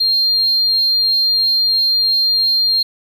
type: tone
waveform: triangle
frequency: 4199 Hz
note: C8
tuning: 5 cents sharp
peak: -9 dBFS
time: 0-2.83 s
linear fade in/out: 10 ms
effects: tanh soft clip ceiling -9 dBFS + 8-bit